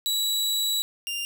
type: tone pair in turn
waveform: sawtooth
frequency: 3910 / 2796 Hz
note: B7 / F7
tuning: -18 / +1 cents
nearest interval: tritone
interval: 581 cents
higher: first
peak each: -20 / -25 dBFS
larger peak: first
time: 0.06-0.82 / 1.07-1.25 s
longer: first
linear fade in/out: 0 ms
effects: none